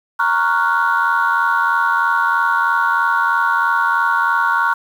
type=chord; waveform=sine; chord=Gb major seventh; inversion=first; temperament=equal; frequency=932.3 / 1108.7 / 1396.9 / 1480 Hz; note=Bb5 / Db6 / F6 / Gb6; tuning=0 / 0 / 0 / 0 cents; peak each=-18 dBFS; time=0.19-4.74 s; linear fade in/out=10 ms; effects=tanh soft clip ceiling -6 dBFS + 7-bit